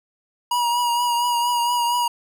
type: tone with vibrato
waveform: square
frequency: 959 Hz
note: A#5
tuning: 49 cents sharp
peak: -19 dBFS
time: 0.51-2.08 s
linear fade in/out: 5 ms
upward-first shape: triangle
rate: 4.3 Hz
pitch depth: 33 cents each way
effects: none